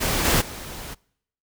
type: noise with level steps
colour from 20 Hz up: pink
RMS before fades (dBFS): -23 / -19 / -36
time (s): 0-0.95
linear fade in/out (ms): 20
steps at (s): 0.24 / 0.4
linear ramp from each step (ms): 20
effects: noise-tail reverb RT60 0.7 s tail -25 dB re dry